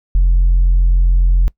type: tone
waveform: sine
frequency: 43.65 Hz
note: F1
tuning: in tune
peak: -6 dBFS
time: 0.15-1.48 s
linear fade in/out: 0 ms
effects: noise-tail reverb RT60 0.1 s tail -23 dB re dry + tanh soft clip ceiling -6 dBFS